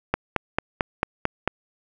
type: click train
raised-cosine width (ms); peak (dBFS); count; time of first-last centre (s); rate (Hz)
0.5; -5; 7; 0.14-1.476; 4.49
effects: none